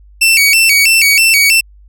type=tone with vibrato; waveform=sawtooth; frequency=2457 Hz; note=D#7; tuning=22 cents flat; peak=-3 dBFS; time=0.21-1.61 s; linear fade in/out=10 ms; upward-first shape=square; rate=3.1 Hz; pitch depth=150 cents each way; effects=added 50 Hz sine -38 dBFS peak until 1.88 s